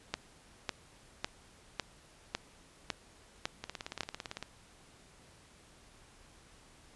two click trains, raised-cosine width 0.2 ms, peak -15 / -22 dBFS, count 8 / 15, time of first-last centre 0.14-4.007 / 3.64-4.427 s, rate 1.81 / 17.8 Hz, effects pink hiss -60 dBFS RMS until 6.95 s + resampled to 24000 Hz

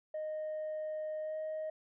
sine tone with pitch glide, 619 to 625.1 Hz, D#5 to D#5, -9 to +8 cents, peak -34 dBFS, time 0.14-1.7 s, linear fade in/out 5 ms, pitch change +17 cents, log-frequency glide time 1.21-1.37 s, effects tanh soft clip ceiling -34 dBFS

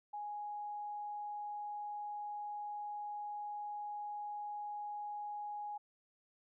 sine tone, 830.6 Hz, G#5, in tune, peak -40 dBFS, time 0.13-5.78 s, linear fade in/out 10 ms, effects none

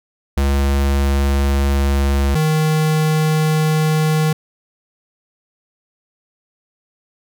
square tone pair in turn, 69.4 / 155.8 Hz, C#2 / D#3, +3 / +3 cents, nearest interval octave + major second, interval 1400 cents, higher second, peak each -14 dBFS, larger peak neither, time 0.37-2.35 / 2.35-4.33 s, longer neither, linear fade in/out 5 ms, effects none

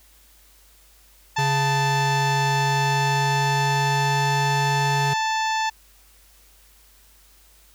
harmonic tone, 880 Hz, A5, in tune, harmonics 1 / 2 / 3 / 4 / 5 / 6 / 7 / 8, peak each -22 / -28 / -32 / -34 / -36 / -38 / -39 / -40 dBFS, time 1.36-5.7 s, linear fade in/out 10 ms
square tone with pitch glide, 138.59 to 140.36 Hz, C#3 to C#3, 0 to +22 cents, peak -23 dBFS, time 1.38-5.14 s, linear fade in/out 10 ms, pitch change +22 cents, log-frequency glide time 2.53-4.72 s
effects added 50 Hz sine -55 dBFS peak until 7.74 s + white hiss -55 dBFS RMS until 7.74 s

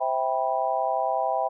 sine chord, C major seventh, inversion none, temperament just, 523.3 / 654.1 / 784.9 / 981.1 Hz, C5 / E5 / G5 / B5, 0 / -14 / +2 / -12 cents, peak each -31 / -27 / -26 / -30 dBFS, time 0-1.49 s, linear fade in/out 20 ms, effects none

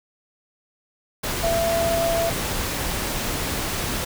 sine tone in noise, 670 Hz, E5, 28 cents sharp, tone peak -20 dBFS, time 1.43-2.3 s, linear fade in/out 10 ms, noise pink, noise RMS -26 dBFS, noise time 1.23-4.05 s, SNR +3 dB, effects none

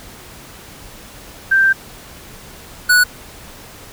sine / square tone pair in turn, 1570 / 1473.2 Hz, G6 / F#6, +2 / -8 cents, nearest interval minor second, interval 110 cents, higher first, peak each -9 / -9 dBFS, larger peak neither, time 1.51-1.73 / 2.89-3.04 s, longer first, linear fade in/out 10 ms, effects pink hiss -38 dBFS RMS until 3.92 s

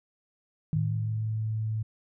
sine tone with exponential decay, 155.56 Hz, D#3, in tune, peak -23 dBFS, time 0.73-1.61 s, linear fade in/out 0 ms, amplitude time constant 190 ms
sine tone, 109.5 Hz, A2, 8 cents flat, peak -27 dBFS, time 0.75-1.83 s, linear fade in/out 10 ms
effects none

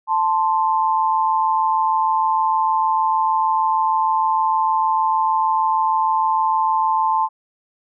sine tone pair together, 880 / 1046.5 Hz, A5 / C6, 0 / 0 cents, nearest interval minor third, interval 300 cents, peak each -17 / -19 dBFS, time 0.07-7.29 s, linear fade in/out 50 ms, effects none

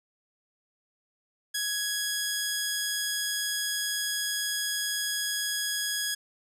10% pulse tone, 1667 Hz, G#6, 6 cents sharp, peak -19 dBFS, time 1.54-6.15 s, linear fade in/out 10 ms, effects none

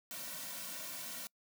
white noise with comb filter, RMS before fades -44 dBFS, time 0.11-1.27 s, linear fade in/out 0 ms, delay 2.4 ms, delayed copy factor -0.9, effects noise-tail reverb RT60 0.1 s tail -26 dB re dry + high-pass 150 Hz 12 dB/octave

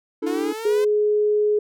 triangle chord, D suspended second, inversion none, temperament equal, 293.7 / 329.6 / 440 Hz, D4 / E4 / A4, 0 / 0 / 0 cents, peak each -24 dBFS, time 0.22-0.53 s, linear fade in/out 10 ms
sawtooth linear sweep, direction up, 349.3 to 519 Hz, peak -25 dBFS, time 0.26-0.85 s, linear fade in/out 10 ms
sine tone, 420 Hz, G#4, 19 cents sharp, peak -16 dBFS, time 0.65-1.59 s, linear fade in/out 5 ms
effects none

